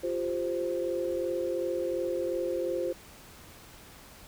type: chord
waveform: sine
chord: F suspended second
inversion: none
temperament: equal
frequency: 349.2 / 392 / 523.3 Hz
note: F4 / G4 / C5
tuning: 0 / 0 / 0 cents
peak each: -32 / -36 / -31 dBFS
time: 0.03-2.93 s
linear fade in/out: 10 ms
effects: pink hiss -51 dBFS RMS until 4.27 s